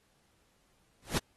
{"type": "noise with exponential growth", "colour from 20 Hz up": "pink", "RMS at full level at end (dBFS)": -26, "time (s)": [1.02, 1.18], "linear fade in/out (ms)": 5, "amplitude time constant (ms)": 34, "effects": ["pink hiss -71 dBFS RMS until 1.36 s", "AAC 32 kbps"]}